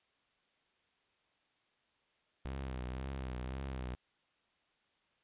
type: tone with vibrato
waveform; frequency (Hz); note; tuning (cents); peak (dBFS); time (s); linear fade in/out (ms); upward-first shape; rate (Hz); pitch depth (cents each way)
sawtooth; 64.8; C2; -16; -35; 2.45-3.95; 0; triangle; 1.9; 89
effects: white hiss -75 dBFS RMS until 5.23 s + resampled to 8000 Hz